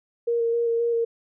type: tone with vibrato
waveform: sine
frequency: 466.2 Hz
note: A#4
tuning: in tune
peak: -20 dBFS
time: 0.27-1.05 s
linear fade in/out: 10 ms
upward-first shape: square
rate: 3.8 Hz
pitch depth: 13 cents each way
effects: none